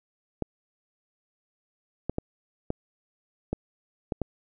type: clicks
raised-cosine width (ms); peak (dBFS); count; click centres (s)
2; -14; 7; 0.423 / 2.096 / 2.184 / 2.704 / 3.53 / 4.122 / 4.217
effects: none